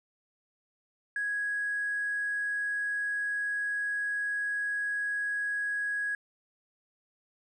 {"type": "tone with hard clipping", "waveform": "triangle", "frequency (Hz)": 1661.2, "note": "G#6", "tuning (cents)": 0, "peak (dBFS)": -29, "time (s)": [1.16, 6.15], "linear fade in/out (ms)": 2, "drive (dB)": 3, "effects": ["resampled to 22050 Hz"]}